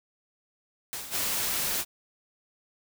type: noise with exponential decay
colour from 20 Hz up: white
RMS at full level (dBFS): -34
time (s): 0.93-1.67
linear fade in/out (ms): 0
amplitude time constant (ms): 160
type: noise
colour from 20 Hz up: white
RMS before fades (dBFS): -29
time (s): 1.1-1.85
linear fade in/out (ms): 50
effects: none